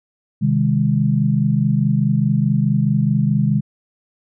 sine chord, Ab major, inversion first, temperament equal with one note detuned, 130.81 / 155.56 / 204.8 Hz, C3 / Eb3 / Ab3, 0 / 0 / -24 cents, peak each -18 dBFS, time 0.41-3.61 s, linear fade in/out 20 ms, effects none

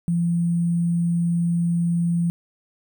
sine tone with sample-and-hold, 170.8 Hz, F3, 38 cents flat, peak -18 dBFS, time 0.08-2.3 s, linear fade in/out 0 ms, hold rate 8820 Hz, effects none

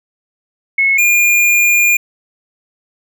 sine / square tone pair in turn, 2187 / 2416 Hz, C#7 / D7, -24 / +48 cents, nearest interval major second, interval 172 cents, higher second, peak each -9 dBFS, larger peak neither, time 0.78-0.98 / 0.98-1.97 s, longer second, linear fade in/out 5 ms, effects none

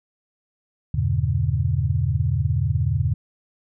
sine chord, E diminished seventh, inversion none, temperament just, 82.41 / 98.89 / 118.67 / 142.4 Hz, E2 / G2 / Bb2 / Db3, 0 / +16 / +31 / +47 cents, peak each -24 dBFS, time 0.94-3.14 s, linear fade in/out 5 ms, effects none

